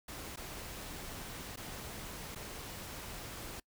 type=noise with dropouts; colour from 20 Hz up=pink; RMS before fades=-45 dBFS; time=0.08-3.6 s; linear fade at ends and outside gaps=5 ms; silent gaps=0.36-0.371 / 1.56-1.572 / 2.35-2.357 s; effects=noise-tail reverb RT60 0.1 s tail -25 dB re dry